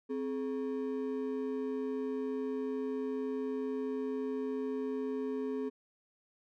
triangle ring-modulated tone, 343.1 Hz, F4, 31 cents flat, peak -28 dBFS, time 0.09-5.7 s, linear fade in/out 20 ms, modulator 81.1 Hz, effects none

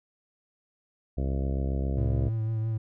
harmonic tone, 67.4 Hz, C#2, 48 cents flat, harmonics 1 / 2 / 3 / 4 / 5 / 6 / 7 / 8 / 9 / 10, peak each -27 / -33 / -37 / -39 / -41 / -43 / -44 / -45 / -46 / -47 dBFS, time 1.17-2.29 s, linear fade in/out 10 ms
triangle tone with vibrato, 111 Hz, A2, 16 cents sharp, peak -24 dBFS, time 1.97-2.78 s, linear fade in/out 10 ms, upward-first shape triangle, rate 6 Hz, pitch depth 30 cents each way
effects none

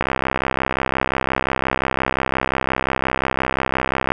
click train, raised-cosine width 0.5 ms, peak -3 dBFS, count 271, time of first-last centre 0.01-4.12 s, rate 65.7 Hz, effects none

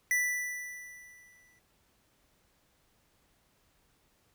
square tone with exponential decay, 1975.5 Hz, B6, in tune, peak -25 dBFS, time 0.11-1.59 s, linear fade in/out 1 ms, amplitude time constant 320 ms, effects pink hiss -70 dBFS RMS until 4.34 s

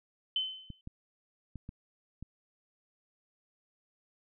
sine tone with exponential decay, 3056 Hz, G7, 45 cents flat, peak -26 dBFS, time 0.36-0.81 s, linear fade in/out 2 ms, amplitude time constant 96 ms
clicks, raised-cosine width 5 ms, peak -30 dBFS, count 5, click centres 0.703 / 0.874 / 1.557 / 1.691 / 2.226 s
effects none

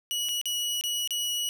sawtooth tone with dropouts, 2924 Hz, F#7, 21 cents flat, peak -24 dBFS, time 0.11-1.49 s, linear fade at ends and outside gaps 0 ms, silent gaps 0.287-0.291 / 0.414-0.456 / 0.811-0.838 / 1.075-1.107 s, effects none

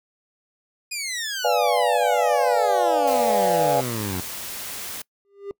15% pulse exponential sweep, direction down, 2500 to 87 Hz, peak -20 dBFS, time 0.91-4.21 s, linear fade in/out 10 ms
sine chord, B diminished seventh, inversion none, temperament equal, 493.9 / 587.3 / 698.5 / 830.6 Hz, B4 / D5 / F5 / Ab5, 0 / 0 / 0 / 0 cents, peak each -23 dBFS, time 1.44-3.81 s, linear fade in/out 10 ms
white noise, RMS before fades -33 dBFS, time 3.07-5.02 s, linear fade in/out 5 ms
triangle tone with exponential growth, 400 Hz, G4, 35 cents sharp, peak -24 dBFS, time 5.25-5.51 s, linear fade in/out 0 ms, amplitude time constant 55 ms
effects noise-tail reverb RT60 0.1 s tail -24 dB re dry

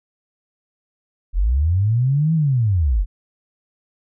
sine linear two-way sweep, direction up then down, 38.48 to 164.81 to 38.48 Hz, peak -14 dBFS, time 1.33-3.06 s, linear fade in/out 50 ms, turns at 2.34 s, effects none

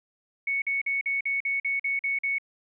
sine tone bursts, 2217 Hz, C#7, in tune, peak -24 dBFS, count 10, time 0.47-2.384 s, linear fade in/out 5 ms, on 150 ms, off 46 ms, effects none

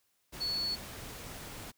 sine tone in noise, 4414 Hz, C#8, 8 cents flat, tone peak -31 dBFS, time 0.4-0.76 s, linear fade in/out 20 ms, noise pink, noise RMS -45 dBFS, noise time 0.32-1.72 s, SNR +11 dB, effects white hiss -75 dBFS RMS until 1.77 s

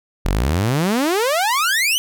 sawtooth exponential sweep, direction up, 40.1 to 3110 Hz, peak -12 dBFS, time 0.25-1.98 s, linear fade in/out 0 ms, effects none

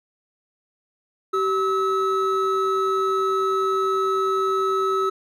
triangle tone pair together, 384.7 / 1294 Hz, G4 / E6, -33 / -32 cents, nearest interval octave + major sixth, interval 2101 cents, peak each -20 dBFS, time 1.33-5.1 s, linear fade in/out 10 ms, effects none

